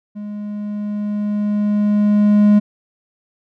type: tone with level ramp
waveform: triangle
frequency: 207.7 Hz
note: G#3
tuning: in tune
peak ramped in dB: -24 to -5 dBFS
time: 0.15-2.6 s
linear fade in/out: 20 ms
effects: none